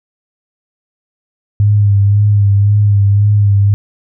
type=tone with vibrato; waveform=sine; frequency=101.9 Hz; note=G#2; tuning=32 cents flat; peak=-6 dBFS; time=1.6-3.74 s; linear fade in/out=0 ms; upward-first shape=sine; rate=1.9 Hz; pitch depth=36 cents each way; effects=none